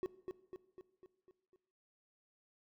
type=tone with echo; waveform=triangle; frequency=370 Hz; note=F#4; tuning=in tune; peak=-32 dBFS; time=0.03-0.06 s; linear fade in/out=0 ms; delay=250 ms; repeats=6; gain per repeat=-5 dB; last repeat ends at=1.56 s; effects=noise-tail reverb RT60 0.8 s tail -17 dB re dry